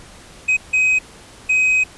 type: tone bursts at uneven times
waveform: triangle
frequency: 2524 Hz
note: D#7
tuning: 24 cents sharp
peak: -11 dBFS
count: 3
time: 0.48-0.57 / 0.73-0.99 / 1.49-1.84 s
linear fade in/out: 10 ms
effects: pink hiss -42 dBFS RMS until 1.97 s + resampled to 24000 Hz